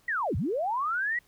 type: linear two-way sweep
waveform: sine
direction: down then up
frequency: 1971 to 66.8 to 1971 Hz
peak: -26 dBFS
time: 0.08-1.19 s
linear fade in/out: 5 ms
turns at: 0.36 s
effects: pink hiss -64 dBFS RMS until 1.27 s